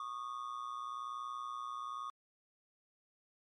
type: ring-modulated tone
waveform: triangle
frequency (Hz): 1167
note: D6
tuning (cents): -11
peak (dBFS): -35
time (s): 0-2.1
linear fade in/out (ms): 0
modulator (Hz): 60.5
effects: MP3 48 kbps